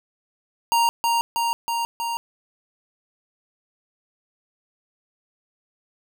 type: tone with echo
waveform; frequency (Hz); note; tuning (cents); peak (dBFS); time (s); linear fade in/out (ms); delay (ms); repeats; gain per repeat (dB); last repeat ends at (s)
square; 932.3; A#5; 0; -17; 0.72-0.89; 0; 320; 4; -2; 2.17
effects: none